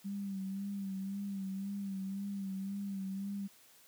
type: tone with vibrato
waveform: sine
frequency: 196 Hz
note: G3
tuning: in tune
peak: -36 dBFS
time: 0.04-3.48 s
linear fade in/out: 20 ms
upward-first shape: sine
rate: 1.9 Hz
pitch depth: 42 cents each way
effects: white hiss -62 dBFS RMS until 3.87 s + high-pass 100 Hz 12 dB/octave